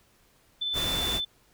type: tone with tremolo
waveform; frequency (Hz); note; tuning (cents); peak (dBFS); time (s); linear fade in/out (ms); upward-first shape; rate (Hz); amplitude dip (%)
sine; 3520; A7; 0; -26; 0.61-1.25; 10; triangle; 19; 30
type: noise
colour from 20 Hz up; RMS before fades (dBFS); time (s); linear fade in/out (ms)
pink; -32; 0.73-1.21; 50
effects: pink hiss -63 dBFS RMS until 1.53 s